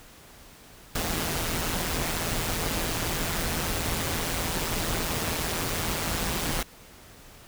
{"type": "noise with amplitude modulation", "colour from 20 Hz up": "pink", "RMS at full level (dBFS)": -26, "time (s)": [0.95, 6.63], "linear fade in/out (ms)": 5, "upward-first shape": "sine", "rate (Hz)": 166, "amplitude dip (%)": 60, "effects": ["pink hiss -50 dBFS RMS until 7.47 s"]}